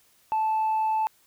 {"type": "tone", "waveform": "sine", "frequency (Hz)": 875, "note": "A5", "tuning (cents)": -10, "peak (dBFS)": -20, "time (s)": [0.32, 1.07], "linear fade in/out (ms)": 0, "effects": ["tanh soft clip ceiling -20 dBFS", "white hiss -62 dBFS RMS until 1.26 s"]}